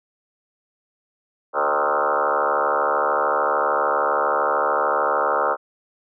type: tone with frequency modulation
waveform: sine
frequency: 926 Hz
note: A#5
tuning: 12 cents flat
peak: -17 dBFS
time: 1.53-5.57 s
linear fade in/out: 50 ms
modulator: 73.1 Hz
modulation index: 6.5
effects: none